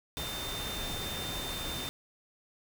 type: tone in noise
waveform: sine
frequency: 3600 Hz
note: A7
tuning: 39 cents sharp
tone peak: -39 dBFS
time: 0.17-1.89 s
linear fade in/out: 0 ms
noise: pink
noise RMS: -38 dBFS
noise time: 0.17-1.89 s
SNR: -4 dB
effects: none